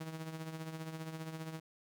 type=tone with tremolo; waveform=sawtooth; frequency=160 Hz; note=D#3; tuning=49 cents sharp; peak=-35 dBFS; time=0-1.6 s; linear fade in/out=10 ms; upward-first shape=triangle; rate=15 Hz; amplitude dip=65%; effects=none